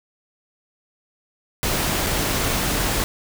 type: noise with dropouts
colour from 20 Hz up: pink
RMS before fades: -22 dBFS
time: 1.63-3.04 s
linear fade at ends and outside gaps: 0 ms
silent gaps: 2.064-2.068 s
effects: none